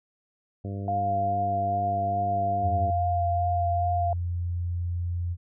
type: harmonic tone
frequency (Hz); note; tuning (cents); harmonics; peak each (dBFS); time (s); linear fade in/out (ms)
99.2; G2; +21; 1 / 2 / 3 / 4 / 5 / 6 / 7; -31 / -37 / -41 / -43 / -45 / -47 / -48; 0.64-2.91; 10
type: tone with vibrato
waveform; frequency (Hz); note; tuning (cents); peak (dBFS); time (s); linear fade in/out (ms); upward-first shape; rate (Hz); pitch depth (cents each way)
sine; 698.5; F5; 0; -24; 0.88-4.13; 2; sine; 2.4; 13
type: tone with pitch glide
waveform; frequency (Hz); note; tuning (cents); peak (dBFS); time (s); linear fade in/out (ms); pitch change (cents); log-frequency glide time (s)
sine; 87.8 to 87.19; F2 to F2; +10 to -2; -26; 2.61-5.37; 50; -12; 2.71-3.13
effects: none